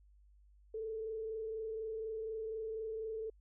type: tone with frequency modulation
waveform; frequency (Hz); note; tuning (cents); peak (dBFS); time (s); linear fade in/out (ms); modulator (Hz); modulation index
sine; 441.4; A4; +5; -38; 0.74-3.3; 5; 24.1; 0.39
effects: added 50 Hz sine -61 dBFS peak until 3.4 s